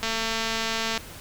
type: click train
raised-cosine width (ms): 0.2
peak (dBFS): -10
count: 214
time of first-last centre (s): 0.03-0.977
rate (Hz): 225
effects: pink hiss -42 dBFS RMS until 1.2 s